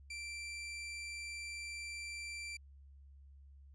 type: tone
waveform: sawtooth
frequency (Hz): 2349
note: D7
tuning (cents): 0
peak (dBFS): -39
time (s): 0.1-2.57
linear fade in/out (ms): 5
effects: added 69 Hz sine -55 dBFS peak until 3.74 s + resampled to 22050 Hz